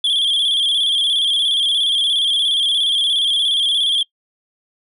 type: tone with vibrato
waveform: sine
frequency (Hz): 3322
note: G#7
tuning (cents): 0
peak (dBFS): -11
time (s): 0.04-4.03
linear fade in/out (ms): 5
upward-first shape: square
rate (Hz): 17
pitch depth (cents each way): 58
effects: noise-tail reverb RT60 0.1 s tail -24 dB re dry + tanh soft clip ceiling -13 dBFS